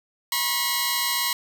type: tone cluster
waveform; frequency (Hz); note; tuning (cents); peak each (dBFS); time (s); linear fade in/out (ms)
10% pulse; 967 / 1081 / 4059; B5 / C#6 / B7; -37 / -44 / +47; -18 / -19 / -20; 0.32-1.33; 2
effects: none